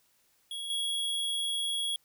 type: tone with level steps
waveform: square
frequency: 3328 Hz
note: G#7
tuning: 3 cents sharp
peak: -36 / -30 dBFS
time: 0.51-1.96 s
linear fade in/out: 2 ms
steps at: 0.7 s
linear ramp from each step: 2 ms
effects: white hiss -69 dBFS RMS until 2.04 s